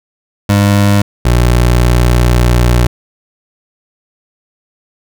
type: tone pair in turn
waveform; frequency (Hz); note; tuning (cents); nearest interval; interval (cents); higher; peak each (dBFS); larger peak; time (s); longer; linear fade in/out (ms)
25% pulse; 101.3 / 60.23; G#2 / B1; -43 / -43; major sixth; 900; first; -3; neither; 0.49-1.02 / 1.25-2.87; second; 5
effects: none